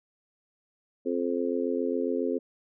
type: harmonic tone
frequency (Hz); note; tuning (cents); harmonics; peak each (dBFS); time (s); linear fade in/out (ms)
87.31; F2; 0; 3 / 4 / 5 / 6; -30 / -32 / -30 / -34; 1.05-2.39; 20
effects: none